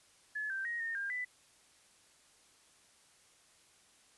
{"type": "tone with pitch steps", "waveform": "sine", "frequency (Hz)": [1713, 1566, 1880, 1832, 1603, 1991], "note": ["A6", "G6", "A#6", "A#6", "G6", "B6"], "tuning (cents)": [-47, -2, 14, -31, 38, 14], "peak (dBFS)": -35, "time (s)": [0.35, 1.25], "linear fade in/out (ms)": 10, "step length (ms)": 150, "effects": ["white hiss -65 dBFS RMS until 4.17 s", "resampled to 24000 Hz"]}